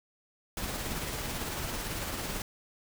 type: noise with tremolo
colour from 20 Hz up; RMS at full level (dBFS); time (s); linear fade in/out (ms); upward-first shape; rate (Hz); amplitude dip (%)
pink; -34; 0.57-2.42; 2; triangle; 18; 35
effects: none